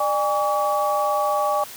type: tone cluster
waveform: sine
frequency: 598 / 817 / 1138 Hz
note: D5 / G#5 / C#6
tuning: +31 / -29 / +45 cents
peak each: -23 dBFS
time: 0-1.64 s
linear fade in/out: 5 ms
effects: white hiss -39 dBFS RMS until 1.76 s